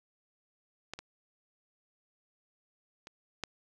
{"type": "clicks", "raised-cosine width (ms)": 0.2, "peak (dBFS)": [-21, -25, -29, -17], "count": 4, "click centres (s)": [0.936, 0.99, 3.071, 3.437], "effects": []}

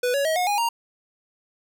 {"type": "tone with pitch steps", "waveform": "square", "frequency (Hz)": [493.9, 560.8, 636.8, 723.1, 821.1, 932.4], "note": ["B4", "C#5", "D#5", "F#5", "G#5", "A#5"], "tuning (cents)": [0, 20, 40, -40, -20, 0], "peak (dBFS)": -21, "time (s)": [0.03, 0.69], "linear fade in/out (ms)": 5, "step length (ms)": 110, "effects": []}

